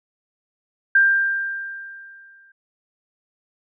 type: tone with exponential decay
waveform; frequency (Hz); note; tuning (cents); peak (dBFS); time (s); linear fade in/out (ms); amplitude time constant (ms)
sine; 1588; G6; +22; -10; 0.95-2.52; 5; 340
effects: none